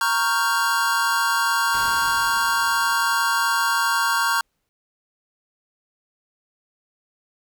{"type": "chord", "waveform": "square", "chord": "G half-diminished seventh", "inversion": "first", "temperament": "equal", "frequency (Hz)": [932.3, 1108.7, 1396.9, 1568], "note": ["Bb5", "Db6", "F6", "G6"], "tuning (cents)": [0, 0, 0, 0], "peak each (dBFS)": -25, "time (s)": [0.01, 4.41], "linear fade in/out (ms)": 2}
{"type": "noise with exponential decay", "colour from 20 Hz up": "pink", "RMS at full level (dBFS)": -36, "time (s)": [1.74, 4.69], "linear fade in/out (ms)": 0, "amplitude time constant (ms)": 640}
{"effects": []}